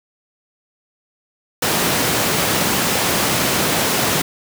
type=high-pass noise; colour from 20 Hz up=pink; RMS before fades=-18 dBFS; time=1.62-4.22 s; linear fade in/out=5 ms; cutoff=150 Hz; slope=12 dB/octave; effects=none